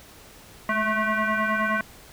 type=tone with frequency modulation; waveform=sine; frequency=212.2 Hz; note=G#3; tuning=38 cents sharp; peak=-21 dBFS; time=0.69-1.81 s; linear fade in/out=2 ms; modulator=434 Hz; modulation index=4.2; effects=pink hiss -48 dBFS RMS until 2.12 s